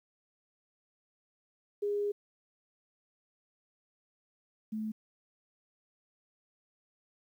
sine tone pair in turn, 410 / 217.2 Hz, G#4 / A3, -22 / -22 cents, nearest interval major seventh, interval 1100 cents, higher first, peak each -29 / -33 dBFS, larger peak first, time 1.82-2.12 / 4.72-4.92 s, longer first, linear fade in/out 10 ms, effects 11-bit

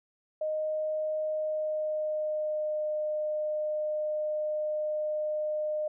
sine tone with pitch glide, 619 to 609.4 Hz, D#5 to D#5, -9 to -36 cents, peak -28 dBFS, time 0.41-5.88 s, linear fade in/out 5 ms, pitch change -27 cents, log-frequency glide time 1.32-2.87 s, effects none

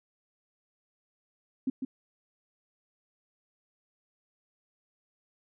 sine tone with echo, 261.7 Hz, C4, in tune, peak -25 dBFS, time 1.67-1.7 s, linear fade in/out 5 ms, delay 150 ms, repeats 1, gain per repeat -5 dB, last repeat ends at 1.85 s, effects none

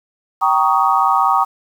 sine chord, Eb dominant seventh, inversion first, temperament just, 777.8 / 933.4 / 1120.1 / 1244.5 Hz, G5 / Bb5 / Db6 / Eb6, -14 / +2 / +18 / 0 cents, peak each -17 dBFS, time 0.41-1.45 s, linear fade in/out 20 ms, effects 7-bit

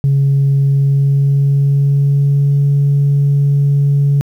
sine tone with pitch glide, 138.59 to 141.5 Hz, C#3 to C#3, 0 to +36 cents, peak -7 dBFS, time 0.04-4.21 s, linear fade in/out 0 ms, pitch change +36 cents, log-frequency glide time 0.65-2.65 s, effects tanh soft clip ceiling -6 dBFS + 8-bit

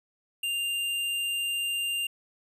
square tone, 2794 Hz, F7, in tune, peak -28 dBFS, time 0.43-2.07 s, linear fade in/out 5 ms, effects resampled to 32000 Hz

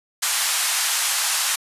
white band-pass noise, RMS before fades -22 dBFS, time 0.22-1.56 s, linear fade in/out 10 ms, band 810 to 11000 Hz, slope 24 dB/octave, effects resampled to 32000 Hz

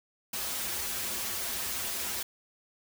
white noise with comb filter, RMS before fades -34 dBFS, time 0.33-2.23 s, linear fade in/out 5 ms, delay 6.7 ms, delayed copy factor -0.95, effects none

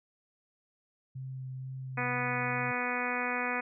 sine tone with vibrato, 130.81 Hz, C3, in tune, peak -37 dBFS, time 1.15-2.72 s, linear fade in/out 10 ms, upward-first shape sine, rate 2.1 Hz, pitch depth 11 cents each way
harmonic tone, 246.6 Hz, B3, 2 cents flat, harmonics 1 / 2 / 3 / 4 / 5 / 6 / 7 / 8 / 9 / 10, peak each -39 / -39 / -39 / -39 / -39 / -39 / -39 / -39 / -39 / -39 dBFS, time 1.97-3.61 s, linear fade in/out 10 ms
effects none

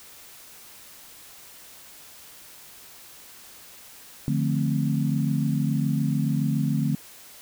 sine chord, D minor seventh, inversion none, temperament equal with one note detuned, 147.51 / 174.61 / 220 / 261.6 Hz, D3 / F3 / A3 / C4, +8 / 0 / 0 / 0 cents, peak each -24 / -30 / -27 / -29 dBFS, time 4.28-6.95 s, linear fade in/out 0 ms, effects white hiss -47 dBFS RMS until 7.41 s

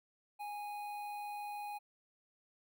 square tone with notch filter, 827 Hz, G#5, 8 cents flat, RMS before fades -43 dBFS, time 0.39-1.79 s, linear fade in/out 20 ms, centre 6300 Hz, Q 0.5, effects none

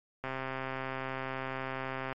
click train, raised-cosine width 0.5 ms, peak -21 dBFS, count 250, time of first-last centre 0.24-2.126 s, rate 132 Hz, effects MP3 48 kbps

